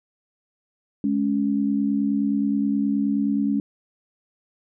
sine tone pair together, 210 / 279.5 Hz, G#3 / C#4, +19 / +14 cents, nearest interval perfect fourth, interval 495 cents, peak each -22 dBFS, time 1.04-3.6 s, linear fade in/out 2 ms, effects none

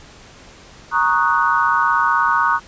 sine chord, D# minor seventh, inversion second, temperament equal, 932.3 / 1108.7 / 1244.5 / 1480 Hz, A#5 / C#6 / D#6 / F#6, 0 / 0 / 0 / 0 cents, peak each -19 dBFS, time 0.91-2.6 s, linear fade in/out 50 ms, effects pink hiss -43 dBFS RMS until 2.67 s + resampled to 16000 Hz

